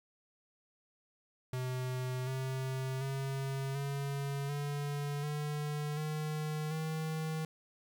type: tone with pitch steps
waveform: square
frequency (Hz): 127.6 / 131.57 / 135.66 / 139.87 / 144.22 / 148.71 / 153.33 / 158.1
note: C3 / C3 / C#3 / C#3 / D3 / D3 / D#3 / D#3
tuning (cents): -43 / +10 / -37 / +16 / -31 / +22 / -25 / +28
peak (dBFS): -35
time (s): 1.53-7.45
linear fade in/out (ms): 2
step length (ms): 740
effects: 11-bit